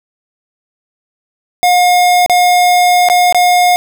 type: tone with dropouts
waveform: square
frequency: 716 Hz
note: F5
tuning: 43 cents sharp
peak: -7 dBFS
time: 1.63-3.76 s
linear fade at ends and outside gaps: 0 ms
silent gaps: 2.262-2.297 / 3.087-3.099 / 3.325-3.346 s
effects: none